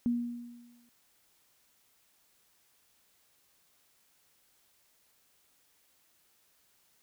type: tone with exponential decay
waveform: sine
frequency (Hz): 239.1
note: A#3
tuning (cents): +44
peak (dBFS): -24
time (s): 0.06-0.89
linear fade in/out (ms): 0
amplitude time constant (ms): 180
effects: white hiss -69 dBFS RMS until 7.02 s